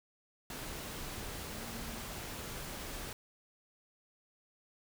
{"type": "tone in noise", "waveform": "sine", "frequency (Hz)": 230, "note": "A#3", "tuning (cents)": -23, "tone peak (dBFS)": -49, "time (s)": [1.55, 2.01], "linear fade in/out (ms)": 2, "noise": "pink", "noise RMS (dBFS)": -43, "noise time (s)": [0.5, 3.13], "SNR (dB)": -9, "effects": []}